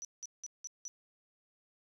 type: tone bursts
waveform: sine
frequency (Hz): 5920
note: F#8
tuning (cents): 0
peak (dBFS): -40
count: 5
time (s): 0.02-0.88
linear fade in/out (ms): 0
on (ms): 28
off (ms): 180
effects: none